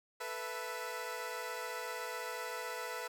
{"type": "chord", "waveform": "15% pulse", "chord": "A suspended second", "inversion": "none", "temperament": "equal with one note detuned", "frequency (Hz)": [440, 493.9, 663.8], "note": ["A4", "B4", "E5"], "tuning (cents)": [0, 0, 12], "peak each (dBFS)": [-39, -35, -39], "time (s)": [0.2, 3.08], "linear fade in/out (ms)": 10, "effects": []}